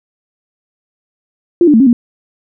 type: tone with pitch steps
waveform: sine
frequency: 346.2 / 296.3 / 223.6 / 272.3 / 238.4 Hz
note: F4 / D4 / A3 / C#4 / A#3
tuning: -15 / +15 / +28 / -31 / +39 cents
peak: -4 dBFS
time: 1.61-1.93 s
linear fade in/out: 2 ms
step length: 64 ms
effects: none